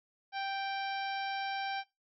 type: harmonic tone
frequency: 784 Hz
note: G5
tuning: in tune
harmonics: 1 / 2 / 3 / 4 / 5 / 6 / 7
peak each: -35 / -41 / -45 / -47 / -49 / -51 / -52 dBFS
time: 0.32-1.84 s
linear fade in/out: 50 ms
effects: noise-tail reverb RT60 0.2 s tail -17 dB re dry